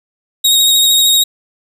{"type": "tone with vibrato", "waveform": "sawtooth", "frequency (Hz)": 3761, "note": "A#7", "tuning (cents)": 15, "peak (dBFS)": -5, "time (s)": [0.44, 1.24], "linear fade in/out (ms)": 10, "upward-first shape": "sine", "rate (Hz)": 13, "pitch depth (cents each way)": 19, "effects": []}